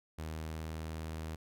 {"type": "tone with pitch glide", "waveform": "sawtooth", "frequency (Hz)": [79, 79.6], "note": ["D#2", "D#2"], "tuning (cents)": [27, 40], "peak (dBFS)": -35, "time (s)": [0.18, 1.36], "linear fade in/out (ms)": 10, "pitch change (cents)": 13, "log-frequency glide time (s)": [0.32, 1.06], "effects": []}